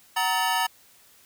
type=tone cluster; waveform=square; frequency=749 / 933 / 1277 / 1755 / 3008 Hz; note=F#5 / A#5 / D#6 / A6 / F#7; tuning=+21 / +1 / +45 / -5 / +28 cents; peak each=-30 / -26 / -33 / -30 / -33 dBFS; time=0.16-0.67 s; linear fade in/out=10 ms; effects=white hiss -56 dBFS RMS until 1.25 s